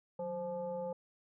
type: tone with frequency modulation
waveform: sine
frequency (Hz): 523.3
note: C5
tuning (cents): 0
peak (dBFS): -36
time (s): 0.19-0.93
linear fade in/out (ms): 5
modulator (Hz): 340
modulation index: 0.71
effects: none